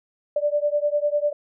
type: beating tone pair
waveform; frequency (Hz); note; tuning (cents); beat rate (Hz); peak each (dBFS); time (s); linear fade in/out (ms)
sine; 584 / 594; D5 / D5; -10 / +20; 10; -22 / -23; 0.36-1.33; 5
effects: none